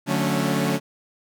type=chord; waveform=sawtooth; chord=D major seventh; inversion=none; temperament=equal with one note detuned; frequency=146.83 / 182.13 / 220 / 277.2 Hz; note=D3 / F#3 / A3 / C#4; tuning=0 / -27 / 0 / 0 cents; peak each=-22 dBFS; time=0.06-0.8 s; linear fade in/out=50 ms; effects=none